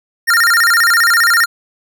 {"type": "tone with vibrato", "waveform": "square", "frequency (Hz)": 1600, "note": "G6", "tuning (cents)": 35, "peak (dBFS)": -9, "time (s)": [0.27, 1.46], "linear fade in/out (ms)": 20, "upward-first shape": "square", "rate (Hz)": 15, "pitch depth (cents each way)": 240, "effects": []}